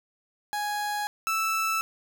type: tone pair in turn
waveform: 30% pulse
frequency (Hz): 830.6 / 1318.5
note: G#5 / E6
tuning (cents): 0 / 0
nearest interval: minor sixth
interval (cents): 800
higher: second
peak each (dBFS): -25 / -22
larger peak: second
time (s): 0.53-1.07 / 1.27-1.81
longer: neither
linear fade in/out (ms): 0
effects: none

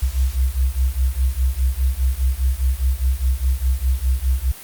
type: beating tone pair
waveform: sine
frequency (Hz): 62.4 / 67.3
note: B1 / C2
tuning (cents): +19 / +49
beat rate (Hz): 4.9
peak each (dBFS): -19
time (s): 0.02-4.52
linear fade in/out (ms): 10
effects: white hiss -38 dBFS RMS until 4.63 s + Opus 48 kbps

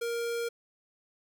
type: tone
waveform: square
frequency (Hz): 468.2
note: A#4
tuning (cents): +8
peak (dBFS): -31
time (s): 0.01-0.49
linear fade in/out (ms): 10
effects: none

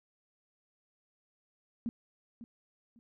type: tone with echo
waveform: sine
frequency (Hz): 233.1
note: A#3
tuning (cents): 0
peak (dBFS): -31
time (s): 1.86-1.89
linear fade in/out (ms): 0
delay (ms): 550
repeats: 2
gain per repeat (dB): -13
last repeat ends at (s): 2.99
effects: none

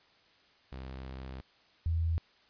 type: tone pair in turn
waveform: sawtooth / sine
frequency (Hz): 65.41 / 82.41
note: C2 / E2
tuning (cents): 0 / 0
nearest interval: major third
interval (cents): 400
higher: second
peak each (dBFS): -37 / -27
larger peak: second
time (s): 0.72-1.41 / 1.86-2.18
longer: first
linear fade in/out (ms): 0
effects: white hiss -64 dBFS RMS until 2.49 s + resampled to 11025 Hz

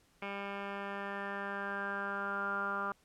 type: tone with low-pass filter sweep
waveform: 10% pulse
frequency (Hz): 199.4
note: G3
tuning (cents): +30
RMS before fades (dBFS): -38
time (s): 0.22-2.92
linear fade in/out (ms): 2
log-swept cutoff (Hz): 2200 to 1300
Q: 9.7
effects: pink hiss -69 dBFS RMS until 3.04 s + low-pass 12000 Hz 12 dB/octave

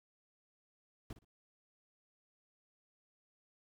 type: noise with echo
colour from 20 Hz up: brown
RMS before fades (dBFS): -45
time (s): 1.1-1.13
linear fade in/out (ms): 2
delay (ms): 59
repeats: 2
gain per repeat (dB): -14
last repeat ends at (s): 1.248
effects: none

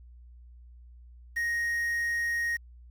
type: tone with quantisation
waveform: triangle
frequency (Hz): 1871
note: A#6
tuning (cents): +6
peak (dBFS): -25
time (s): 1.36-2.57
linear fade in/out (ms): 10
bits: 8
effects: added 60 Hz sine -48 dBFS peak until 2.9 s

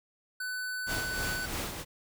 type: tone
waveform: square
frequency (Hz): 1500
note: F#6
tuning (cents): +23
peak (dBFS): -34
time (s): 0.4-1.46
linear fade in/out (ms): 5
type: noise with tremolo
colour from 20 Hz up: pink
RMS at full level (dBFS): -34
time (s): 0.86-1.85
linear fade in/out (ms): 50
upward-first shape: sine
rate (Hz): 3.1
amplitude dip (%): 50
effects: none

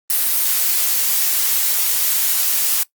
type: noise with high-pass filter sweep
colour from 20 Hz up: blue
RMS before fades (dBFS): -17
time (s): 0.1-2.83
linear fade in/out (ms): 0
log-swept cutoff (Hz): 210 to 350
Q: 0.72
effects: noise-tail reverb RT60 0.1 s tail -19 dB re dry + Opus 32 kbps

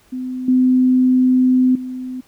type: tone with level steps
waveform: sine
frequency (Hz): 255.1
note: C4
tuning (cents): -44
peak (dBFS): -22 / -10 / -24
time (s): 0.12-2.21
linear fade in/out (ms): 10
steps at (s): 0.48 / 1.75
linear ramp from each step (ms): 5
effects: pink hiss -54 dBFS RMS until 2.27 s

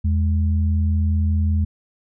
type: tone pair together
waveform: sine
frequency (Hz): 82.64 / 207.7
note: E2 / G#3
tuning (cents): +5 / 0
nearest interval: octave + major third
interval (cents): 1595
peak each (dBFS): -16 / -26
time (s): 0.04-1.65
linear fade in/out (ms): 10
effects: none

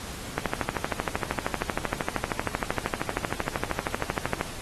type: two click trains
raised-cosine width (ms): 0.5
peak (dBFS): -24 / -10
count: 5 / 53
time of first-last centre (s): 0.75-3.103 / 0.38-4.411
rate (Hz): 1.7 / 12.9
effects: pink hiss -39 dBFS RMS until 4.61 s + AAC 32 kbps

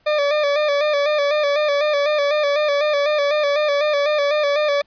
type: tone with vibrato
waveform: 40% pulse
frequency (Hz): 587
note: D5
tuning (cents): -1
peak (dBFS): -15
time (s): 0.06-4.82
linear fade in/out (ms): 10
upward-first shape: square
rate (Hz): 4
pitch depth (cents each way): 48
effects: pink hiss -60 dBFS RMS until 4.86 s + resampled to 11025 Hz

